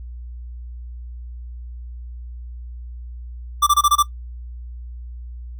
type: tone bursts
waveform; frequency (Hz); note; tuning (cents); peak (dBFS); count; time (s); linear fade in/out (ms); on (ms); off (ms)
square; 1174.7; D6; 0; -12; 6; 3.62-4.028; 10; 48; 24
effects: noise-tail reverb RT60 0.1 s tail -17 dB re dry + added 60 Hz sine -31 dBFS peak until 5.59 s